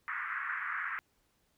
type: band-pass noise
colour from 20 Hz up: pink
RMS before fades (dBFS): -37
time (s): 0.08-0.99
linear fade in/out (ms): 0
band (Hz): 1200 to 2000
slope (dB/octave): 48
effects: pink hiss -74 dBFS RMS until 1.57 s